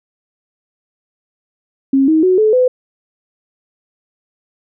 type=tone with pitch steps; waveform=sine; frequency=270.6 / 316.3 / 369.7 / 432 / 505 Hz; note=C#4 / D#4 / F#4 / A4 / B4; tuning=-42 / +29 / -1 / -32 / +39 cents; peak=-8 dBFS; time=1.93-2.68 s; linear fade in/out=5 ms; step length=150 ms; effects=none